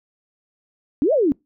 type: exponential two-way sweep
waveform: sine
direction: up then down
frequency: 255.6 to 659.3 to 260.7 Hz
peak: -14 dBFS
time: 1.02-1.32 s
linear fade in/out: 0 ms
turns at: 1.13 s
effects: noise-tail reverb RT60 0.2 s tail -25 dB re dry